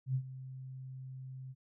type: tone with ADSR envelope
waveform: sine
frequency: 130.81 Hz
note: C3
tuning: in tune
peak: -28 dBFS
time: 0.06-1.55 s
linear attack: 88 ms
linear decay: 73 ms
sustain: -15 dB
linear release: 42 ms
effects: none